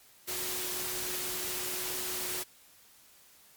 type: tone in noise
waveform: sine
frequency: 365.4 Hz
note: F#4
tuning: 22 cents flat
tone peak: -44 dBFS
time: 0.27-2.44 s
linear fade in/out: 20 ms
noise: white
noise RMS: -35 dBFS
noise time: 0.27-2.44 s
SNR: -12 dB
effects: white hiss -59 dBFS RMS until 3.56 s + MP3 96 kbps